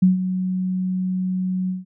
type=tone with ADSR envelope; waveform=sine; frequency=185 Hz; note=F#3; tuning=in tune; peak=-9 dBFS; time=0.02-1.85 s; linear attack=9 ms; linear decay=140 ms; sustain=-11 dB; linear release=160 ms; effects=none